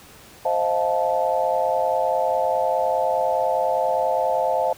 sine chord, F dominant seventh, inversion second, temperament just, 523.8 / 628.6 / 698.5 / 873.1 Hz, C5 / Eb5 / F5 / A5, +2 / +18 / 0 / -14 cents, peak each -24 dBFS, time 0.45-4.73 s, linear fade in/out 5 ms, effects pink hiss -46 dBFS RMS until 4.77 s + high-pass 60 Hz 12 dB/octave

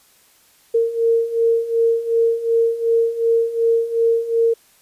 sine beating tone pair, 457.9 / 460.6 Hz, A#4 / A#4, -31 / -21 cents, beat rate 2.7 Hz, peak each -20 / -16 dBFS, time 0.74-4.54 s, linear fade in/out 10 ms, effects white hiss -54 dBFS RMS until 4.81 s + resampled to 32000 Hz

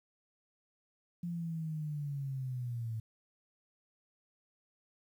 sine linear sweep, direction down, 174.61 to 110 Hz, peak -35 dBFS, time 1.23-3 s, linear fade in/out 5 ms, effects 11-bit

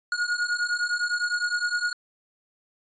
square beating tone pair, 1436 / 1445.8 Hz, F6 / F#6, +48 / -40 cents, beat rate 9.8 Hz, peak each -29 / -27 dBFS, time 0.12-1.93 s, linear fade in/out 2 ms, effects resampled to 16000 Hz

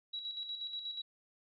sine tone with tremolo, 3891 Hz, B7, 27 cents flat, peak -37 dBFS, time 0.13-1.02 s, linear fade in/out 10 ms, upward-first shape square, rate 8.3 Hz, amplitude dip 50%, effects resampled to 11025 Hz

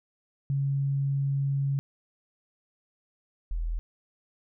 sine tone pair in turn, 138.59 / 41.2 Hz, C#3 / E1, 0 / 0 cents, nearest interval octave + major sixth, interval 2100 cents, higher first, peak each -24 / -27 dBFS, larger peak first, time 0.5-1.79 / 3.51-3.79 s, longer first, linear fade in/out 0 ms, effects none

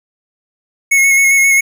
square tone with vibrato, 2185 Hz, C#7, 26 cents flat, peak -8 dBFS, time 0.91-1.61 s, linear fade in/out 10 ms, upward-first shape square, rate 7.5 Hz, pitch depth 18 cents each way, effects none

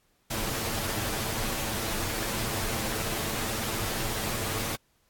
pink noise with comb filter, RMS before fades -31 dBFS, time 0.3-4.76 s, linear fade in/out 10 ms, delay 9 ms, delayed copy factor +0.55, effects pink hiss -69 dBFS RMS until 5.09 s + AAC 64 kbps

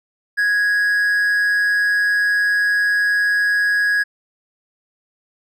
triangle tone with amplitude modulation, 1661.2 Hz, G#6, in tune, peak -11 dBFS, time 0.37-4.04 s, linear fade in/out 20 ms, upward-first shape sine, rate 190 Hz, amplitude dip 35%, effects none

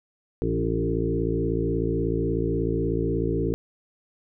harmonic tone with a mistuned harmonic, 56.4 Hz, A1, 44 cents sharp, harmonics 1 / 2 / 3 / 5 / 6 / 7 / 8, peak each -30 / -30 / -30 / -30 / -30 / -30 / -30 dBFS, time 0.42-3.54 s, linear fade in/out 0 ms, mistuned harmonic 6, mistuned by +18 cents, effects none

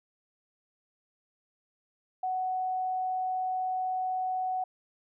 sine tone, 744 Hz, F#5, 9 cents sharp, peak -28 dBFS, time 2.23-4.64 s, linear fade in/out 5 ms, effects none

